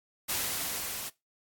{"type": "noise with level ramp", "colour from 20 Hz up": "white", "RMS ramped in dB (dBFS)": [-30, -38], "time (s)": [0.28, 1.1], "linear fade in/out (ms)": 20, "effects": ["noise-tail reverb RT60 0.2 s tail -20 dB re dry", "AAC 64 kbps"]}